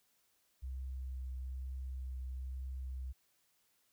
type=tone with vibrato; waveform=sine; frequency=64.7 Hz; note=C2; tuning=19 cents flat; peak=-39 dBFS; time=0.62-3.13 s; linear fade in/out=20 ms; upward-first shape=triangle; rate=1.1 Hz; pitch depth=17 cents each way; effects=white hiss -75 dBFS RMS until 3.92 s